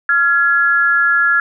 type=tone pair together; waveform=sine; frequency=1386 / 1686.7 Hz; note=F6 / G#6; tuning=-14 / +26 cents; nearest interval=minor third; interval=340 cents; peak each=-13 dBFS; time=0.09-1.4 s; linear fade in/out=2 ms; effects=none